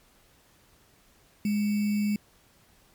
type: tone with sample-and-hold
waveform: sine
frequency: 207.7 Hz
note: G#3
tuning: in tune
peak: -23 dBFS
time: 1.45-2.16 s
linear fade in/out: 2 ms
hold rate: 2450 Hz
effects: pink hiss -61 dBFS RMS until 2.94 s + MP3 96 kbps